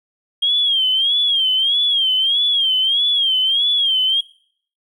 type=tone with vibrato; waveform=triangle; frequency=3228 Hz; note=G#7; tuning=50 cents flat; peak=-10 dBFS; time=0.42-4.21 s; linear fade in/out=10 ms; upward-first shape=sine; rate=1.6 Hz; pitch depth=110 cents each way; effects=noise-tail reverb RT60 0.6 s tail -26 dB re dry + tanh soft clip ceiling -12 dBFS